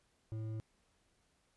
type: tone with hard clipping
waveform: sine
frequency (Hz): 110.1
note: A2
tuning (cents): +2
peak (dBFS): -40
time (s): 0.32-0.6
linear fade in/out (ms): 0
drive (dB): 8
effects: pink hiss -75 dBFS RMS until 1.56 s + resampled to 24000 Hz